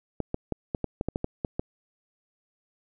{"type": "clicks", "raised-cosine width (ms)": 2, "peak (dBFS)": -14, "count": 11, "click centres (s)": [0.203, 0.344, 0.523, 0.748, 0.843, 1.011, 1.086, 1.159, 1.244, 1.448, 1.595], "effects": []}